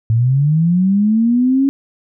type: linear sweep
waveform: sine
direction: up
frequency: 108.6 to 278 Hz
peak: -10 dBFS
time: 0.1-1.69 s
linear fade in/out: 0 ms
effects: none